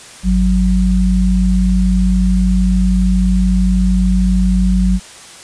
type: tone pair together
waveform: sine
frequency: 51.91 / 185 Hz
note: G#1 / F#3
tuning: 0 / 0 cents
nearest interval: octave + minor seventh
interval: 2200 cents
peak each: -12 dBFS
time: 0.23-5 s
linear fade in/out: 50 ms
effects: white hiss -36 dBFS RMS until 5.43 s + resampled to 22050 Hz